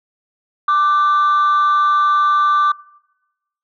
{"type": "tone pair together", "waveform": "sine", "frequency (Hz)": [1177, 1510.2], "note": ["D6", "F#6"], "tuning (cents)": [3, 35], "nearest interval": "major third", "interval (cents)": 432, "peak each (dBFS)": [-10, -21], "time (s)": [0.68, 2.72], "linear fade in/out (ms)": 5, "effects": ["noise-tail reverb RT60 1.0 s tail -24 dB re dry", "tanh soft clip ceiling -9 dBFS"]}